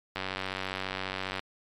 click train, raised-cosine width 0.3 ms, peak -16 dBFS, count 118, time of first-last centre 0.16-1.394 s, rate 94.8 Hz, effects MP3 96 kbps

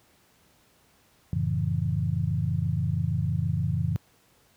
sine chord, F# minor seventh, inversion none, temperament equal with one note detuned, 90.13 / 110 / 138.59 / 164.81 Hz, F#2 / A2 / C#3 / E3, -45 / 0 / 0 / 0 cents, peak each -29 dBFS, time 1.33-3.96 s, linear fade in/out 0 ms, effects pink hiss -62 dBFS RMS until 4.56 s + high-pass 60 Hz 12 dB/octave

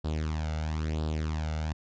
sawtooth tone with flanger, 77.78 Hz, D#2, in tune, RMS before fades -31 dBFS, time 0.04-1.73 s, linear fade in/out 10 ms, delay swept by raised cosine 0.23 to 1.43 ms, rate 1 Hz, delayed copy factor +0.75, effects resampled to 16000 Hz

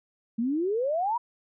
sine exponential sweep, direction up, 220 to 989 Hz, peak -24 dBFS, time 0.38-1.18 s, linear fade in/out 10 ms, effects none

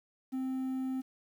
triangle tone with quantisation, 261.6 Hz, C4, in tune, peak -30 dBFS, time 0.32-1.02 s, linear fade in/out 20 ms, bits 10, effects none

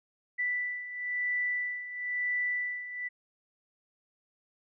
sine beating tone pair, 1975.5 / 1976.5 Hz, B6 / B6, 0 / +1 cents, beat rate 1 Hz, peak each -36 / -31 dBFS, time 0.38-3.09 s, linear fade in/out 20 ms, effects none

